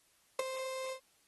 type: tone with ADSR envelope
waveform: 35% pulse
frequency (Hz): 523.3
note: C5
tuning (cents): 0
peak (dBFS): -25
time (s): 0.39-1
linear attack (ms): 4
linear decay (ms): 15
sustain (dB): -11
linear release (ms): 95
effects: white hiss -70 dBFS RMS until 1.27 s + AAC 32 kbps